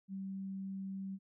sine tone, 193.1 Hz, G3, 26 cents flat, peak -39 dBFS, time 0.08-1.19 s, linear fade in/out 50 ms, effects none

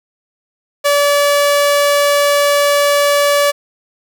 sawtooth tone, 575 Hz, D5, 37 cents flat, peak -6 dBFS, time 0.84-3.52 s, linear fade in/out 20 ms, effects 7-bit

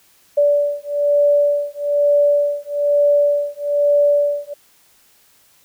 sine beating tone pair, 579 / 580.1 Hz, D5 / D5, -25 / -21 cents, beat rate 1.1 Hz, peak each -16 dBFS, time 0.37-4.54 s, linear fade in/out 10 ms, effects white hiss -54 dBFS RMS until 5.64 s

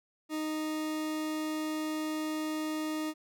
40% pulse tone, 310 Hz, D#4, 6 cents flat, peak -31 dBFS, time 0.29-3.14 s, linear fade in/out 50 ms, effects none

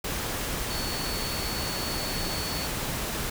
sine tone in noise, 4436 Hz, C#8, in tune, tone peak -35 dBFS, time 0.7-2.67 s, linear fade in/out 5 ms, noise pink, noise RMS -31 dBFS, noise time 0.04-3.3 s, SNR -7 dB, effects none

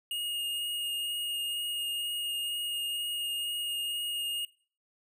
square tone with vibrato, 2854 Hz, F7, 37 cents sharp, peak -32 dBFS, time 0.11-4.45 s, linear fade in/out 2 ms, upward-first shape triangle, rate 2.1 Hz, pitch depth 11 cents each way, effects noise-tail reverb RT60 0.4 s tail -20 dB re dry

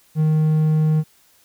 triangle tone, 155.56 Hz, D#3, in tune, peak -12 dBFS, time 0.15-1.04 s, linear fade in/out 50 ms, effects white hiss -56 dBFS RMS until 1.44 s

